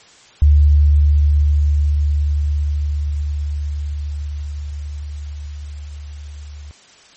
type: tone with level ramp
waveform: sine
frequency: 73.42 Hz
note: D2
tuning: in tune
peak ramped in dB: -6 to -31 dBFS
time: 0.42-6.71 s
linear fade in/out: 0 ms
effects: white hiss -46 dBFS RMS until 7.16 s + MP3 32 kbps